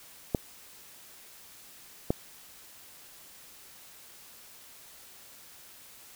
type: clicks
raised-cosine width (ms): 2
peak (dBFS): -11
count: 2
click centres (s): 0.348 / 2.105
effects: white hiss -52 dBFS RMS until 6.15 s